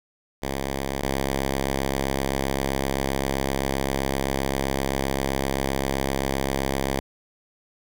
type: tone pair in turn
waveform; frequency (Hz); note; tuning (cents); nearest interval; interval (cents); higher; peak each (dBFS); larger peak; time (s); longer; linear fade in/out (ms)
5% pulse; 68 / 67.69; C#2 / C#2; -33 / -41; unison; 8; first; -15 / -12; second; 0.42-1.02 / 1.02-7; second; 10
effects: none